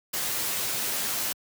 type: noise with comb filter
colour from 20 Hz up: white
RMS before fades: -29 dBFS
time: 0.13-1.33 s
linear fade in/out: 10 ms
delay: 11 ms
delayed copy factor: -0.5
effects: high-pass 80 Hz 12 dB/octave